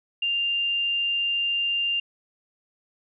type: tone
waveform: sine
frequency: 2794 Hz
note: F7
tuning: in tune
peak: -22 dBFS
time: 0.22-2 s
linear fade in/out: 5 ms
effects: none